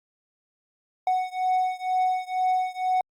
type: beating tone pair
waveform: triangle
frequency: 740 / 742.1 Hz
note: F#5 / F#5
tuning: 0 / +5 cents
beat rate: 2.1 Hz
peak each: -23 / -24 dBFS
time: 1.07-3.01 s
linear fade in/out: 2 ms
effects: Opus 48 kbps